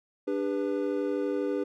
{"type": "chord", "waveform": "triangle", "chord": "G major", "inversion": "second", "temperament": "equal with one note detuned", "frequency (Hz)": [293.7, 401.6, 493.9], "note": ["D4", "G4", "B4"], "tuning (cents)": [0, 42, 0], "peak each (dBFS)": [-29, -29, -30], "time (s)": [0.27, 1.64], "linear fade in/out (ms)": 10, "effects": []}